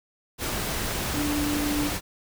sine tone in noise, 293.7 Hz, D4, in tune, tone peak -25 dBFS, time 1.13-1.91 s, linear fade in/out 50 ms, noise pink, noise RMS -29 dBFS, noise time 0.38-2.01 s, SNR +1 dB, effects none

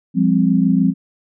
sine chord, F suspended second, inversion none, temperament equal with one note detuned, 174.61 / 201.2 / 261.6 Hz, F3 / G3 / C4, 0 / +45 / 0 cents, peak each -16 dBFS, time 0.14-0.94 s, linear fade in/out 50 ms, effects none

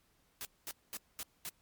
white noise bursts, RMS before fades -42 dBFS, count 5, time 0.41-1.49 s, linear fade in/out 0 ms, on 40 ms, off 220 ms, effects pink hiss -72 dBFS RMS until 1.61 s + MP3 96 kbps

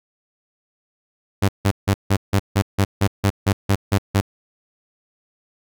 sawtooth tone bursts, 98.9 Hz, G2, 16 cents sharp, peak -10 dBFS, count 13, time 1.42-4.211 s, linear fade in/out 10 ms, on 67 ms, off 160 ms, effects none

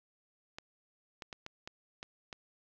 clicks, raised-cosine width 0.2 ms, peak -25 dBFS, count 7, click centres 0.585 / 1.222 / 1.328 / 1.464 / 1.675 / 2.029 / 2.328 s, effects low-pass 6000 Hz 12 dB/octave + 10-bit

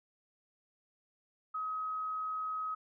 sine tone, 1269 Hz, D#6, 34 cents sharp, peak -34 dBFS, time 1.54-2.75 s, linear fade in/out 10 ms, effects none

